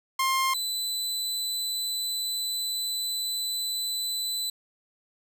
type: tone pair in turn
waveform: sawtooth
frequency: 1060 / 4002 Hz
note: C6 / B7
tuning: +22 / +22 cents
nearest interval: octave + major seventh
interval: 2300 cents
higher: second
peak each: -19 / -25 dBFS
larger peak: first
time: 0.19-0.54 / 0.54-4.5 s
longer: second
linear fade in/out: 5 ms
effects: none